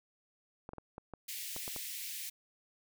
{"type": "clicks", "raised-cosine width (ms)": 1, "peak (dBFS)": -30, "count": 8, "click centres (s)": [0.691, 0.734, 0.783, 0.981, 1.137, 1.564, 1.679, 1.763]}
{"type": "high-pass noise", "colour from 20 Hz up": "white", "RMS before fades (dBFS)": -42, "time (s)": [1.28, 2.3], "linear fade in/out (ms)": 10, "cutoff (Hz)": 1900, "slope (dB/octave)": 48}
{"effects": []}